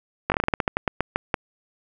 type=slowing click train; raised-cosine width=0.5 ms; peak=-5 dBFS; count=15; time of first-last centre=0.3-1.342 s; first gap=19 ms; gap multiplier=1.19; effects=none